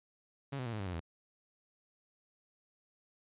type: tone with pitch steps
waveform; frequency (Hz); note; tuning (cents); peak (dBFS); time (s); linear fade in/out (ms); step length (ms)
sawtooth; 138.59 / 127.09 / 116.54 / 106.87 / 98 / 89.86 / 82.41; C#3 / C3 / A#2 / A2 / G2 / F2 / E2; 0 / -50 / 0 / -50 / 0 / +50 / 0; -33; 0.52-1.003; 10; 69
effects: resampled to 8000 Hz